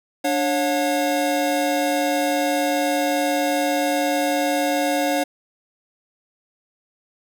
square tone cluster, 292.5 / 550 / 719 Hz, D4 / C#5 / F#5, -7 / -14 / -50 cents, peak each -24 dBFS, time 0.24-5.24 s, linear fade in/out 10 ms, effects none

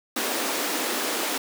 pink high-pass noise, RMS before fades -27 dBFS, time 0.16-1.38 s, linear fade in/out 5 ms, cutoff 240 Hz, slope 48 dB/octave, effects none

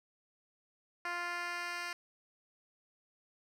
10% pulse tone with band-pass filter sweep, 349.2 Hz, F4, in tune, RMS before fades -39 dBFS, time 1.05-1.93 s, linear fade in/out 2 ms, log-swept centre 1600 to 3100 Hz, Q 0.79, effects none

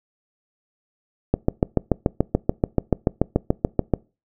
click train, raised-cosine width 2 ms, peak -3 dBFS, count 19, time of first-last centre 1.34-3.937 s, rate 6.93 Hz, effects noise-tail reverb RT60 0.3 s tail -24 dB re dry

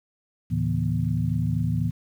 sine tone cluster, 76.5 / 112.2 / 140.2 / 164.5 / 240.5 Hz, D#2 / A2 / C#3 / E3 / B3, -29 / +34 / +20 / -3 / -46 cents, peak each -33 / -25 / -31 / -26 / -32 dBFS, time 0.5-1.91 s, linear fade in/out 20 ms, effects 9-bit

